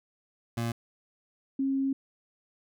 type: tone pair in turn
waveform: 25% pulse / sine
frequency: 116.54 / 270.5 Hz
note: A#2 / C#4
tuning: 0 / -42 cents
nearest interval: octave + minor third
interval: 1458 cents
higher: second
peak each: -25 dBFS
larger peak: neither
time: 0.57-0.72 / 1.59-1.93 s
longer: second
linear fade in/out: 5 ms
effects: none